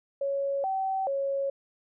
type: tone with pitch steps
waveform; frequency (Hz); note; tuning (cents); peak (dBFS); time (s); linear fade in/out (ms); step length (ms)
sine; 555 / 768 / 551; C#5 / G5 / C#5; +2 / -36 / -11; -26; 0.21-1.5; 5; 430
effects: none